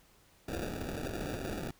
blue noise with sample-and-hold, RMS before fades -38 dBFS, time 0.48-1.71 s, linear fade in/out 5 ms, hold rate 1050 Hz, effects pink hiss -64 dBFS RMS until 1.79 s

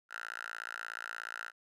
5% pulse tone with high-pass filter, 56.8 Hz, A#1, 44 cents flat, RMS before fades -43 dBFS, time 0.09-1.52 s, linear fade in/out 50 ms, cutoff 1400 Hz, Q 7.4, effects low-pass 12000 Hz 12 dB/octave

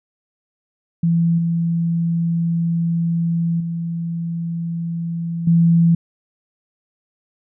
sine tone with level steps, 167.9 Hz, E3, 32 cents sharp, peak -13 / -16 / -21 / -10 dBFS, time 1.03-5.95 s, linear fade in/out 5 ms, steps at 1.38 / 3.6 / 5.47 s, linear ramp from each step 5 ms, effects none

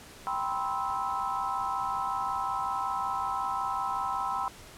sine chord, C major seventh, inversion second, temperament just, 784.9 / 981.1 / 1046.5 / 1308.1 Hz, G5 / B5 / C6 / E6, +2 / -12 / 0 / -14 cents, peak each -34 dBFS, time 0.27-4.48 s, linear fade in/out 0 ms, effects pink hiss -49 dBFS RMS until 4.77 s + low-pass 12000 Hz 12 dB/octave

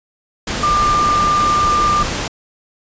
sine tone in noise, 1194 Hz, D6, 28 cents sharp, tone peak -12 dBFS, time 0.63-2.03 s, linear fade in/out 5 ms, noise pink, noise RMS -21 dBFS, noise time 0.47-2.28 s, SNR +6 dB, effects resampled to 16000 Hz

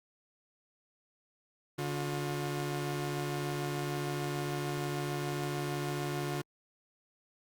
sawtooth tone pair together, 144.3 / 357.4 Hz, D3 / F4, -30 / +40 cents, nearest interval octave + major third, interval 1570 cents, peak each -31 / -33 dBFS, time 1.78-6.42 s, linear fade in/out 10 ms, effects Opus 48 kbps

